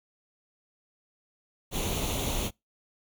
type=noise with comb filter; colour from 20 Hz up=pink; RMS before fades=-30 dBFS; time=1.71-2.51 s; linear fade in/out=50 ms; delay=0.3 ms; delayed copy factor=+0.65; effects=noise-tail reverb RT60 0.2 s tail -25 dB re dry